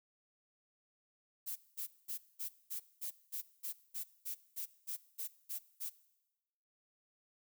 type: noise bursts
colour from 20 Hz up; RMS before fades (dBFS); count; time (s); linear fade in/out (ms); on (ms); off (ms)
violet; -41; 15; 1.46-5.9; 20; 100; 210
effects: noise-tail reverb RT60 1.0 s tail -19 dB re dry